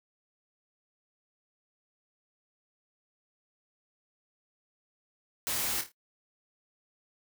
white noise with echo, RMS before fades -32 dBFS, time 5.47-5.81 s, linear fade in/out 0 ms, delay 27 ms, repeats 4, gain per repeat -8 dB, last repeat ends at 5.918 s, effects noise-tail reverb RT60 0.1 s tail -21 dB re dry

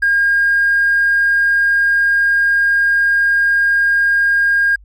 triangle tone, 1618 Hz, G#6, 46 cents flat, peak -7 dBFS, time 0.02-4.76 s, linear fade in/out 10 ms, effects tanh soft clip ceiling -8 dBFS + added 50 Hz sine -40 dBFS peak until 4.84 s

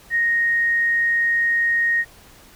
sine tone, 1865 Hz, A#6, in tune, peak -16 dBFS, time 0.1-2.05 s, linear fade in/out 50 ms, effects pink hiss -48 dBFS RMS until 2.55 s

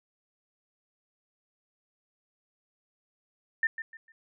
sine tone with echo, 1800 Hz, A6, 39 cents sharp, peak -22 dBFS, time 3.63-3.67 s, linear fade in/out 2 ms, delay 150 ms, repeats 3, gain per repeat -11 dB, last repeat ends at 4.12 s, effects none

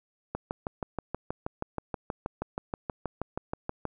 click train, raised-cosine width 1 ms, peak -17 dBFS, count 23, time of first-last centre 0.35-3.853 s, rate 6.28 Hz, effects none

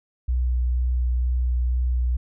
sine tone with vibrato, 61.74 Hz, B1, in tune, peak -18 dBFS, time 0.28-2.17 s, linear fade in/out 10 ms, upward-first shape sine, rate 2.1 Hz, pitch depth 13 cents each way, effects tanh soft clip ceiling -15 dBFS

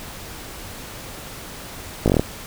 slowing click train, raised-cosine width 2 ms, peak -3 dBFS, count 7, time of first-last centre 2.06-2.195 s, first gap 18 ms, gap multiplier 1.09, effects pink hiss -36 dBFS RMS until 2.46 s

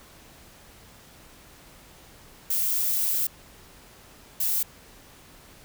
violet noise bursts at uneven times, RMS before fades -25 dBFS, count 2, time 2.5-3.27 / 4.4-4.63 s, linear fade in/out 5 ms, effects pink hiss -51 dBFS RMS until 5.64 s

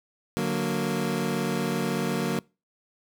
25% pulse chord, D augmented, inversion none, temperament equal, 146.83 / 185 / 233.1 Hz, D3 / F#3 / A#3, 0 / 0 / 0 cents, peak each -28 / -25 / -25 dBFS, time 0.37-2.39 s, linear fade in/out 0 ms, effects noise-tail reverb RT60 0.3 s tail -25 dB re dry

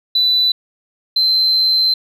sine tone pair in turn, 3985 / 4092 Hz, B7 / C8, +15 / -39 cents, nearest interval unison, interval 46 cents, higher second, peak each -10 dBFS, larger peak neither, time 0.15-0.52 / 1.16-1.94 s, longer second, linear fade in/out 5 ms, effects tanh soft clip ceiling -7 dBFS

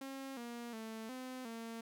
sawtooth tone with pitch steps, 269.8 / 237.3 / 222 / 256.4 / 228.3 Hz, C#4 / A#3 / A3 / C4 / A#3, -47 / +31 / +16 / -35 / -36 cents, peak -40 dBFS, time 0.01-1.81 s, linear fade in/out 5 ms, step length 360 ms, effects none

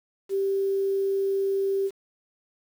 sine tone, 391.1 Hz, G4, 4 cents flat, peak -22 dBFS, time 0.29-1.91 s, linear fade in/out 50 ms, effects 8-bit

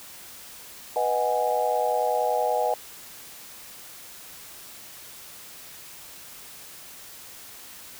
sine chord, G# minor seventh, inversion first, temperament equal with one note detuned, 493.9 / 624.1 / 740 / 830.6 Hz, B4 / D#5 / F#5 / G#5, 0 / +5 / 0 / 0 cents, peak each -27 dBFS, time 0.96-2.74 s, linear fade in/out 2 ms, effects white hiss -44 dBFS RMS until 7.99 s

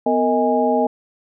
sine tone cluster, 250 / 458.1 / 631 / 823 Hz, B3 / A#4 / D#5 / G#5, +21 / -30 / +24 / -16 cents, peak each -20 dBFS, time 0.06-0.87 s, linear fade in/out 5 ms, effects none

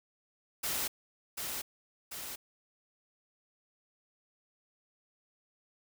white noise with echo, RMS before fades -34 dBFS, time 0.63-0.88 s, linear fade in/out 10 ms, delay 740 ms, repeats 2, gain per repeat -4 dB, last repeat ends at 2.36 s, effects none

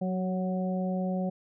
harmonic tone with a mistuned harmonic, 185 Hz, F#3, in tune, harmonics 1 / 2 / 3 / 4, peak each -28 / -40 / -35 / -39 dBFS, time 0.01-1.3 s, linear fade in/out 10 ms, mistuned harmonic 2, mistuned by +24 cents, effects none

